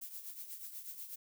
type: noise with tremolo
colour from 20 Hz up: violet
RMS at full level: -44 dBFS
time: 0.01-1.16 s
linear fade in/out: 10 ms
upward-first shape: triangle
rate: 8.2 Hz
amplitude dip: 70%
effects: none